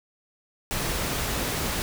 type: noise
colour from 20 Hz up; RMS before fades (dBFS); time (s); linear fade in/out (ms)
pink; -28; 0.71-1.82; 0
effects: none